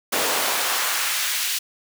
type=noise with high-pass filter sweep; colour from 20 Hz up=pink; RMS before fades=-23 dBFS; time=0.12-1.59 s; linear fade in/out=10 ms; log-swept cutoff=400 to 2900 Hz; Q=0.84; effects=none